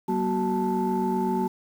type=tone cluster; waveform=sine; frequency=189.6 / 237.5 / 373.5 / 878 Hz; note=F#3 / A#3 / F#4 / A5; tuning=+43 / +33 / +16 / -4 cents; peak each=-27 dBFS; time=0.08-1.48 s; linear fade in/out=10 ms; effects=tanh soft clip ceiling -16 dBFS + 8-bit